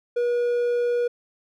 triangle tone, 481.8 Hz, B4, 43 cents flat, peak -18 dBFS, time 0.16-1.08 s, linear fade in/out 10 ms, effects none

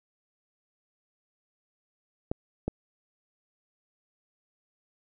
clicks, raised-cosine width 2 ms, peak -15 dBFS, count 2, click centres 2.315 / 2.68 s, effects none

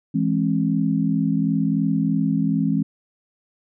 sine chord, E augmented, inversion none, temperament equal with one note detuned, 164.81 / 207.7 / 268.5 Hz, E3 / G#3 / B#3, 0 / 0 / +45 cents, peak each -22 dBFS, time 0.14-2.83 s, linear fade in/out 10 ms, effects none

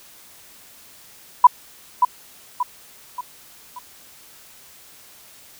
sine tone with echo, 987.8 Hz, B5, in tune, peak -3 dBFS, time 1.44-1.47 s, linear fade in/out 5 ms, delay 580 ms, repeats 4, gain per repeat -7 dB, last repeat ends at 3.79 s, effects white hiss -47 dBFS RMS until 5.59 s

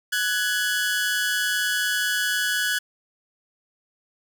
sawtooth tone pair together, 1487 / 1676.8 Hz, F#6 / G#6, +8 / +16 cents, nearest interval major second, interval 208 cents, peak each -21 dBFS, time 0.12-2.79 s, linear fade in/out 10 ms, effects none

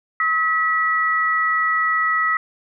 sine tone pair together, 1281 / 1946.1 Hz, E6 / B6, -50 / -26 cents, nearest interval perfect fifth, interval 724 cents, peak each -19 dBFS, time 0.2-2.37 s, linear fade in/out 2 ms, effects none

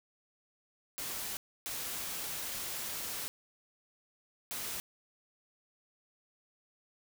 white noise bursts at uneven times, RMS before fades -39 dBFS, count 3, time 0.98-1.37 / 1.66-3.28 / 4.51-4.8 s, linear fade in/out 0 ms, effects none

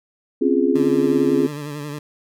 sine chord, Db major seventh, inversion third, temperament just, 259.9 / 277.2 / 346.5 / 415.8 Hz, C4 / Db4 / F4 / Ab4, -11 / 0 / -14 / +2 cents, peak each -20 dBFS, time 0.41-1.47 s, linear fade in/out 10 ms
20% pulse tone with vibrato, 146.83 Hz, D3, in tune, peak -23 dBFS, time 0.75-1.99 s, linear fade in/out 5 ms, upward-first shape sine, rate 11 Hz, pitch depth 49 cents each way
effects none

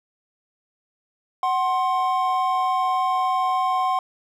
triangle tone pair together, 747 / 1056.4 Hz, F#5 / C6, +16 / +16 cents, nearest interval tritone, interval 600 cents, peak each -20 dBFS, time 1.43-3.99 s, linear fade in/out 2 ms, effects none

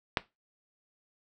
click, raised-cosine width 0.3 ms, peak -8 dBFS, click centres 0.172 s, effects noise-tail reverb RT60 0.2 s tail -17 dB re dry

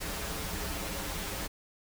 pink noise with comb filter, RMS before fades -36 dBFS, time 0-1.48 s, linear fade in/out 20 ms, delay 8.2 ms, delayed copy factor -0.8, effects none

